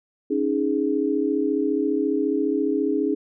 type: chord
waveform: sine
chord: C# suspended second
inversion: none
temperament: just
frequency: 277.2 / 311.8 / 415.8 Hz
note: C#4 / D#4 / G#4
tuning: 0 / +4 / +2 cents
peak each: -24 dBFS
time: 0.3-3.15 s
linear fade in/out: 10 ms
effects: none